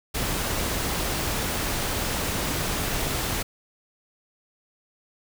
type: noise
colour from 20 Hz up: pink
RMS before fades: -27 dBFS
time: 0.14-3.43 s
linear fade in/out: 10 ms
effects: none